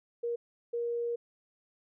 sine tone bursts at uneven times, 472.2 Hz, A#4, 22 cents sharp, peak -30 dBFS, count 2, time 0.23-0.36 / 0.73-1.16 s, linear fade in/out 10 ms, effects none

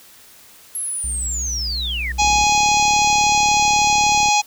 sine linear sweep, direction down, 11310 to 1760 Hz, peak -22 dBFS, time 0.75-2.12 s, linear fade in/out 2 ms
triangle tone with vibrato, 61.5 Hz, B1, 7 cents flat, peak -23 dBFS, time 1.04-2.44 s, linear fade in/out 0 ms, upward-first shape square, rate 2.8 Hz, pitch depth 30 cents each way
harmonic tone, 833 Hz, G#5, 5 cents sharp, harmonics 1 / 3 / 4 / 5 / 6 / 7 / 8 / 9, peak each -15 / -20 / -26 / -25 / -29 / -25 / -24 / -31 dBFS, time 2.18-4.42 s, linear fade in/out 20 ms
click train, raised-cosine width 3 ms, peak -20 dBFS, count 76, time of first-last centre 2.22-4.286 s, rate 36.3 Hz
effects white hiss -46 dBFS RMS until 4.46 s

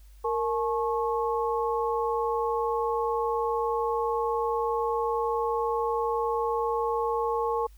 sine tone cluster, 463.8 / 859 / 1092 Hz, A#4 / A5 / C#6, -9 / -42 / -26 cents, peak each -27 / -30 / -31 dBFS, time 0.24-7.67 s, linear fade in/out 10 ms, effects added 50 Hz sine -48 dBFS peak until 7.77 s + white hiss -64 dBFS RMS until 7.77 s

